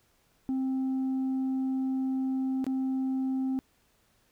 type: tone with dropouts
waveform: sine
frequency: 263.2 Hz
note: C4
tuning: 10 cents sharp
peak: -24 dBFS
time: 0.49-3.59 s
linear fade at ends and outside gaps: 0 ms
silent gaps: 2.643-2.666 s
effects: tanh soft clip ceiling -26 dBFS + pink hiss -68 dBFS RMS until 4.31 s